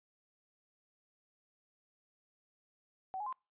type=tone with pitch steps; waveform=sine; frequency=759 / 838 / 1037 Hz; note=F#5 / G#5 / C6; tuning=+44 / +15 / -16 cents; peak=-37 dBFS; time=3.14-3.326 s; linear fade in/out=0 ms; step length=62 ms; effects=noise-tail reverb RT60 0.3 s tail -26 dB re dry + resampled to 8000 Hz